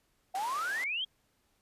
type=exponential sweep; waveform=sine; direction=up; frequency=724 to 3322 Hz; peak=-31 dBFS; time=0.34-1.05 s; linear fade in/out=10 ms
type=band-pass noise; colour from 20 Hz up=pink; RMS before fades=-45 dBFS; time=0.35-0.84 s; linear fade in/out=0 ms; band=540 to 12000 Hz; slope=12 dB/octave
effects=pink hiss -73 dBFS RMS until 1.61 s + resampled to 32000 Hz

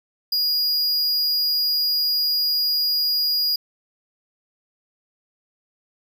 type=tone; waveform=square; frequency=4874 Hz; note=D#8; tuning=37 cents flat; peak=-19 dBFS; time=0.32-3.56 s; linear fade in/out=5 ms; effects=none

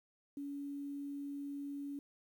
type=tone with quantisation; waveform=sine; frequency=283.2 Hz; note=C#4; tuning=37 cents sharp; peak=-40 dBFS; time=0.37-1.99 s; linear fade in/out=2 ms; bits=11; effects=none

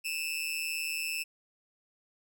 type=tone with amplitude modulation; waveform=sawtooth; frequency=2637 Hz; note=E7; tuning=in tune; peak=-25 dBFS; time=0.04-1.24 s; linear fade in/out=20 ms; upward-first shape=sine; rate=158 Hz; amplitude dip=85%; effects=none

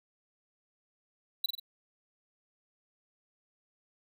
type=tone with echo; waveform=square; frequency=3951 Hz; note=B7; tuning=in tune; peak=-26 dBFS; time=1.44-1.46 s; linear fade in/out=5 ms; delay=46 ms; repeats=3; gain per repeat=-5 dB; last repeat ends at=1.598 s; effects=none

